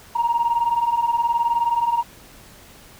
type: beating tone pair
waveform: sine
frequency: 925 / 944 Hz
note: A#5 / A#5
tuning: -14 / +22 cents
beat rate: 19 Hz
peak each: -21 / -18 dBFS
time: 0.15-2.03 s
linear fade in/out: 10 ms
effects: tanh soft clip ceiling -12 dBFS + pink hiss -46 dBFS RMS until 2.99 s